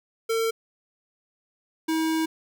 square tone pair in turn, 452.2 / 320.4 Hz, A4 / E4, +47 / -49 cents, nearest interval tritone, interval 596 cents, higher first, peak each -23 dBFS, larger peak neither, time 0.29-0.51 / 1.88-2.26 s, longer second, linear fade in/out 10 ms, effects none

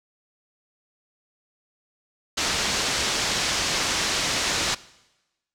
white low-pass noise, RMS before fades -25 dBFS, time 2.37-4.75 s, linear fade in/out 10 ms, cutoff 6600 Hz, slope 24 dB/octave, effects noise-tail reverb RT60 1.0 s tail -20 dB re dry

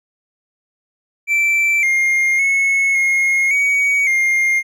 triangle tone with pitch steps, 2335 / 2123 / 2191 / 2150 / 2254 / 2119 Hz, D7 / C7 / C#7 / C7 / C#7 / C7, -11 / +25 / -21 / +47 / +28 / +21 cents, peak -11 dBFS, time 1.27-4.63 s, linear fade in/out 50 ms, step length 560 ms, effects none

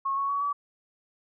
sine tone with pitch steps, 1091 / 1108.8 / 1126.9 / 1145.2 Hz, C#6 / C#6 / C#6 / D6, -28 / 0 / +28 / -44 cents, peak -25 dBFS, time 0.05-0.53 s, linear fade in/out 10 ms, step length 120 ms, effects none

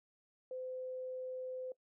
sine tone, 512 Hz, C5, 38 cents flat, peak -40 dBFS, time 0.51-1.72 s, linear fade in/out 2 ms, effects noise-tail reverb RT60 0.1 s tail -19 dB re dry

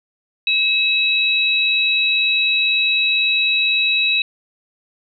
sine tone pair together, 2582 / 3866 Hz, E7 / B7, -37 / -38 cents, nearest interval perfect fifth, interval 699 cents, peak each -16 / -18 dBFS, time 0.47-4.22 s, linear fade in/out 2 ms, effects none

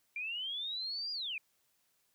sine linear two-way sweep, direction up then down, 2349 to 4895 to 2349 Hz, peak -36 dBFS, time 0.16-1.38 s, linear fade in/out 2 ms, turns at 1.12 s, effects white hiss -75 dBFS RMS until 2.14 s

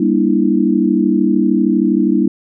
sine chord, E half-diminished seventh, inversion first, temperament just, 197.78 / 237.3 / 296.7 / 329.6 Hz, G3 / Bb3 / D4 / E4, +16 / +31 / +18 / 0 cents, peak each -16 dBFS, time 0-2.28 s, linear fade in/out 5 ms, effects none

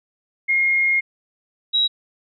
sine tone pair in turn, 2141 / 3855 Hz, C7 / B7, +39 / -43 cents, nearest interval minor seventh, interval 1018 cents, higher second, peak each -15 dBFS, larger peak neither, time 0.48-1.01 / 1.73-1.88 s, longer first, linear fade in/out 20 ms, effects none

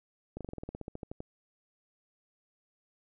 slowing click train, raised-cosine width 2 ms, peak -26 dBFS, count 15, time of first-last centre 0.37-1.204 s, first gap 37 ms, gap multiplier 1.07, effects none

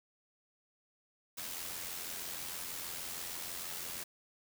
white noise with amplitude modulation, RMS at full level -40 dBFS, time 1.37-4.04 s, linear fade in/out 10 ms, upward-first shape sine, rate 86.3 Hz, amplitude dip 45%, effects none

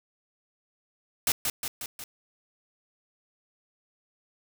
white noise with echo, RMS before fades -24 dBFS, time 1.27-1.32 s, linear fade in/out 2 ms, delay 180 ms, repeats 4, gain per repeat -4 dB, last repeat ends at 2.04 s, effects none

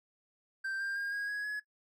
triangle tone with pitch steps, 1568 / 1591.7 / 1615.8 / 1640.3 / 1665.1 / 1690.3 Hz, G6 / G6 / G#6 / G#6 / G#6 / G#6, 0 / +26 / -48 / -22 / +4 / +30 cents, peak -32 dBFS, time 0.64-1.6 s, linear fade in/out 10 ms, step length 160 ms, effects noise-tail reverb RT60 0.1 s tail -18 dB re dry

